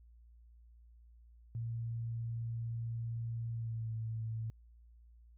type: tone with pitch glide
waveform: sine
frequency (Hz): 115.5 to 112.02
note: A#2 to A2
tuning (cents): -16 to +32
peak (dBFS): -36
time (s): 1.55-4.5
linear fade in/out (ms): 0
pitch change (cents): -52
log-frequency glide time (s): 3.51-3.89
effects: added 58 Hz sine -57 dBFS peak until 5.37 s